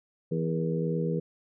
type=harmonic tone with a mistuned harmonic; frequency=82.41 Hz; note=E2; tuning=in tune; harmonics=2 / 3 / 4 / 5 / 6; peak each=-28 / -37 / -38 / -34 / -33 dBFS; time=0.31-1.2 s; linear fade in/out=10 ms; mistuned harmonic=6; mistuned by=-50 cents; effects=none